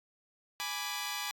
10% pulse chord, G# diminished, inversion none, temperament equal, 830.6 / 987.8 / 1174.7 Hz, G#5 / B5 / D6, 0 / 0 / 0 cents, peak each -31 dBFS, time 0.6-1.31 s, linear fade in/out 0 ms, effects AAC 64 kbps

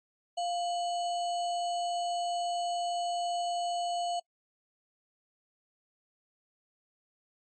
sine tone with sample-and-hold, 698.5 Hz, F5, in tune, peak -29 dBFS, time 0.37-4.2 s, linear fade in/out 10 ms, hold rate 3675 Hz, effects noise-tail reverb RT60 0.1 s tail -26 dB re dry + MP3 32 kbps

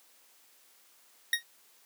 25% pulse tone with exponential decay, 1871 Hz, A#6, 6 cents sharp, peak -17 dBFS, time 1.33-1.43 s, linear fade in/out 2 ms, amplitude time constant 21 ms, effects white hiss -62 dBFS RMS until 1.85 s + high-pass 300 Hz 12 dB/octave

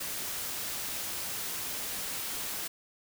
white noise, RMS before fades -36 dBFS, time 0-2.68 s, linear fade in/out 10 ms, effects none

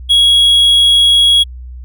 triangle tone, 3322 Hz, G#7, in tune, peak -4 dBFS, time 0.09-1.44 s, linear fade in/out 20 ms, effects added 62 Hz sine -26 dBFS peak until 1.84 s

